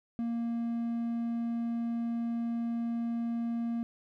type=tone; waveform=triangle; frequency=233.1 Hz; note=A#3; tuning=in tune; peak=-28 dBFS; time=0.19-3.83 s; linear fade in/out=0 ms; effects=none